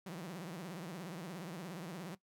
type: tone with vibrato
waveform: sawtooth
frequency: 174.8 Hz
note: F3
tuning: 2 cents sharp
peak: -39 dBFS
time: 0.06-2.15 s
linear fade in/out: 5 ms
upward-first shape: triangle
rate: 17 Hz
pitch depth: 250 cents each way
effects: noise-tail reverb RT60 0.1 s tail -17 dB re dry

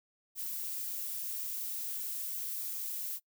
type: noise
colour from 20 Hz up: violet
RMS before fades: -38 dBFS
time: 0.35-3.2 s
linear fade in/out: 50 ms
effects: noise-tail reverb RT60 0.1 s tail -23 dB re dry

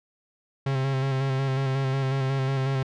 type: tone with vibrato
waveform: 45% pulse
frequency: 134.2 Hz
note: C3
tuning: 44 cents sharp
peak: -23 dBFS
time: 0.66-2.83 s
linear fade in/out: 5 ms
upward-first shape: square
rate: 5.5 Hz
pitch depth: 26 cents each way
effects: low-pass 4000 Hz 12 dB/octave

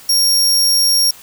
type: tone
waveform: sawtooth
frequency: 5570 Hz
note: F8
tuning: 5 cents flat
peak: -8 dBFS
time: 0.09-1.11 s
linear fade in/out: 5 ms
effects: white hiss -40 dBFS RMS until 1.22 s

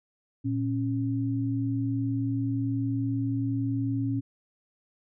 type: tone pair together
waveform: sine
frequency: 115.33 / 274.3 Hz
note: A#2 / C#4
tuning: -18 / -18 cents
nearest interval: octave + minor third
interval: 1500 cents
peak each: -28 dBFS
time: 0.44-4.21 s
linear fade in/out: 20 ms
effects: none

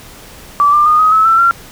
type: tone with pitch steps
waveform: sine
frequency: 1158 / 1191.2 / 1225.4 / 1260.6 / 1296.8 / 1334 / 1372.3 Hz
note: D6 / D6 / D#6 / D#6 / E6 / E6 / F6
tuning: -25 / +24 / -27 / +22 / -29 / +20 / -31 cents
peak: -6 dBFS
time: 0.6-1.51 s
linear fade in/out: 0 ms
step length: 130 ms
effects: pink hiss -36 dBFS RMS until 1.71 s

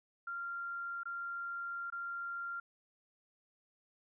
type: tone with dropouts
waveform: sine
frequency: 1387 Hz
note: F6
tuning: 12 cents flat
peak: -38 dBFS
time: 0.27-2.6 s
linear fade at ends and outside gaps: 5 ms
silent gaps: 1.034-1.055 / 1.902-1.923 s
effects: none

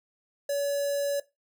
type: tone with notch filter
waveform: square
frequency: 568 Hz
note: C#5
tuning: 42 cents sharp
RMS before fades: -28 dBFS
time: 0.49-1.2 s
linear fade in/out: 5 ms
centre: 2500 Hz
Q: 0.77
effects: noise-tail reverb RT60 0.2 s tail -17 dB re dry

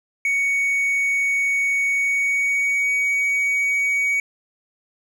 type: tone with pitch glide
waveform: triangle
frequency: 2232 to 2253 Hz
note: C#7 to C#7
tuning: +11 to +28 cents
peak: -16 dBFS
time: 0.25-4.2 s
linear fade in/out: 2 ms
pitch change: +17 cents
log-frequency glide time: 1.89-3.11 s
effects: none

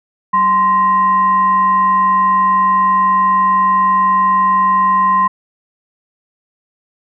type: tone with frequency modulation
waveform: sine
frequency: 1041 Hz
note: C6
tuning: 9 cents flat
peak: -9 dBFS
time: 0.33-5.28 s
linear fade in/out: 10 ms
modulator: 850 Hz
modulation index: 0.33
effects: none

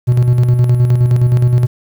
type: tone with tremolo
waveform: triangle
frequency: 122.7 Hz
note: B2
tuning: 11 cents flat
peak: -4 dBFS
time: 0.07-1.67 s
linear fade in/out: 20 ms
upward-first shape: square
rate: 9.6 Hz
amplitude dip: 45%
effects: 7-bit

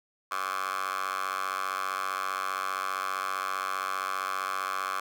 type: tone with high-pass filter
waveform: 10% pulse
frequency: 95.2 Hz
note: F#2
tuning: 50 cents sharp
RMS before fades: -32 dBFS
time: 0.31-5 s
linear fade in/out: 5 ms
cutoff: 1100 Hz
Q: 8.3
effects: none

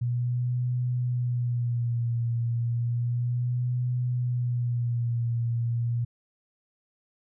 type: tone with vibrato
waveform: sine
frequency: 120.6 Hz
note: B2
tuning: 41 cents flat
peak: -24 dBFS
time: 0.01-6.05 s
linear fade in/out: 10 ms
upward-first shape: sine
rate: 0.32 Hz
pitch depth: 48 cents each way
effects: none

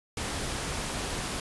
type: noise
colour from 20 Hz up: pink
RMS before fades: -33 dBFS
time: 0.17-1.4 s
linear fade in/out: 2 ms
effects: resampled to 24000 Hz

